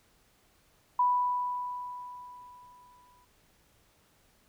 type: tone with exponential decay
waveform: sine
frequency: 987.8 Hz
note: B5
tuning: in tune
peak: -21 dBFS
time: 0.99-3.25 s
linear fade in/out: 5 ms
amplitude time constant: 490 ms
effects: pink hiss -66 dBFS RMS until 4.48 s